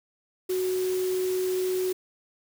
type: tone in noise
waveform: sine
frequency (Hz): 370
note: F#4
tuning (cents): 0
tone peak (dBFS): -24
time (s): 0.49-1.93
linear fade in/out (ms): 10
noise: white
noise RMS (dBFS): -39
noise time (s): 0.49-1.93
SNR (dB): +12
effects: none